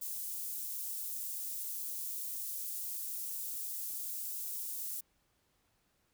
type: high-pass noise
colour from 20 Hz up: white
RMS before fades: -40 dBFS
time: 0.01-5.01 s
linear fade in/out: 10 ms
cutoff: 9400 Hz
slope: 12 dB/octave
effects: pink hiss -75 dBFS RMS until 6.13 s